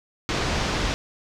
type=low-pass noise; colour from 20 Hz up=pink; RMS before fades=-25 dBFS; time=0.29-0.94 s; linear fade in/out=0 ms; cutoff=6000 Hz; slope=24 dB/octave; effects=none